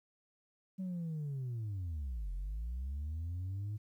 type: linear two-way sweep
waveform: sine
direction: down then up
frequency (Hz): 191.9 to 42.94 to 107.2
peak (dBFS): -34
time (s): 0.78-3.78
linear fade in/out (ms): 20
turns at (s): 2.32
effects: tanh soft clip ceiling -35 dBFS + 12-bit